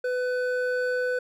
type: tone pair together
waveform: triangle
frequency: 500.2 / 1500 Hz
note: B4 / F#6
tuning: +22 / +23 cents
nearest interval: octave + perfect fifth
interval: 1901 cents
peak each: -23 / -29 dBFS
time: 0.04-1.19 s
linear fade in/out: 5 ms
effects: none